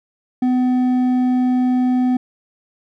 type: tone with hard clipping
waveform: sine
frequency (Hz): 251.8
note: B3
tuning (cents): +34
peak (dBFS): -15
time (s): 0.42-2.17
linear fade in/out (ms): 5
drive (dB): 5
effects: none